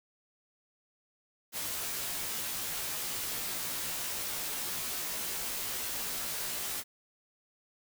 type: noise with comb filter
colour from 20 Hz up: white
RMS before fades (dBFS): -36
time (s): 1.52-6.84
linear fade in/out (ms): 50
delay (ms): 15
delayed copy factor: -1
effects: none